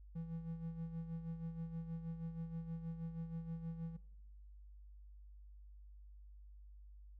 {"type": "tone with tremolo", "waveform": "triangle", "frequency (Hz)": 164.81, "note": "E3", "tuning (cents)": 0, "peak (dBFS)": -38, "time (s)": [0.15, 3.97], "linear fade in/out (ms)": 10, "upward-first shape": "sine", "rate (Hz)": 6.3, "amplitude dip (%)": 60, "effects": ["noise-tail reverb RT60 0.8 s tail -21 dB re dry", "added 50 Hz sine -54 dBFS peak until 7.19 s"]}